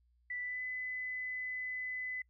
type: tone with pitch glide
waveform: sine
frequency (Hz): 1975.5 to 2010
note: B6 to B6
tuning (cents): 0 to +30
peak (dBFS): -37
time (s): 0.3-2.22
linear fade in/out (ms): 5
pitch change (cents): +30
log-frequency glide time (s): 0.41-0.62
effects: noise-tail reverb RT60 0.1 s tail -26 dB re dry + added 60 Hz sine -68 dBFS peak until 2.29 s